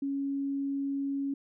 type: tone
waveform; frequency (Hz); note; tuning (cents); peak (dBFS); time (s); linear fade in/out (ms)
sine; 277.2; C#4; 0; -29; 0.02-1.34; 5
effects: none